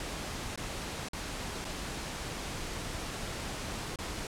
pink noise with dropouts, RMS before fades -38 dBFS, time 0-4.27 s, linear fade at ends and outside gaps 2 ms, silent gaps 0.559-0.575 / 1.086-1.132 / 1.646-1.65 / 3.959-3.987 s, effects low-pass 9000 Hz 12 dB/octave

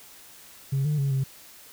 sine tone with pitch steps, 136.5 / 149.8 / 138.5 / 134.1 Hz, C#3 / D3 / C#3 / C3, -26 / +35 / -1 / +43 cents, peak -20 dBFS, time 0.72-1.24 s, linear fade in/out 10 ms, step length 130 ms, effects tanh soft clip ceiling -20 dBFS + white hiss -49 dBFS RMS until 1.72 s

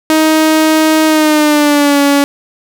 sawtooth tone with pitch glide, 314.1 to 283.1 Hz, D#4 to C#4, +16 to +37 cents, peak -3 dBFS, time 0.1-2.24 s, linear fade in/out 0 ms, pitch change -179 cents, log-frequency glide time 1.06-2 s, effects none

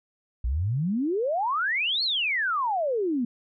sine exponential two-way sweep, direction up then down, 55 to 4428 to 227.9 Hz, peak -23 dBFS, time 0.44-3.25 s, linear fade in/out 5 ms, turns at 2.03 s, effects none

